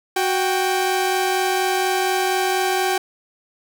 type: tone pair together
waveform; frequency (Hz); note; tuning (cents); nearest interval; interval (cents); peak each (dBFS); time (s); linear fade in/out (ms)
sawtooth; 370.9 / 786; F#4 / G5; +4 / +4; octave + minor second; 1300; -17; 0.16-2.98; 5
effects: none